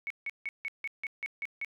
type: tone bursts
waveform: sine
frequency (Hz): 2217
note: C#7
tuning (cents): 0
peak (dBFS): -32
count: 9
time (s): 0.07-1.647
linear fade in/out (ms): 0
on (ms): 33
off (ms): 160
effects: none